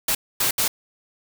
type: noise bursts at uneven times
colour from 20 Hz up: white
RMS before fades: -21 dBFS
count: 3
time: 0.08-0.15 / 0.4-0.51 / 0.58-0.68 s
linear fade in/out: 5 ms
effects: none